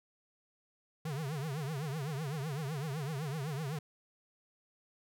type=tone with vibrato; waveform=square; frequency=146.83 Hz; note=D3; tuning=in tune; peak=-36 dBFS; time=1.05-3.79 s; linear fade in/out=5 ms; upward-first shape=triangle; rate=7.9 Hz; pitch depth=230 cents each way; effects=none